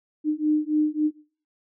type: beating tone pair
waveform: sine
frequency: 302.5 / 306.1 Hz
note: D#4 / D#4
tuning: -49 / -28 cents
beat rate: 3.6 Hz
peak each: -23 dBFS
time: 0.24-1.11 s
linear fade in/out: 50 ms
effects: noise-tail reverb RT60 0.5 s tail -22 dB re dry